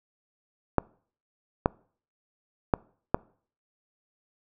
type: clicks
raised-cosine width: 1 ms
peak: -6 dBFS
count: 4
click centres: 0.783 / 1.659 / 2.738 / 3.145 s
effects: noise-tail reverb RT60 0.5 s tail -25 dB re dry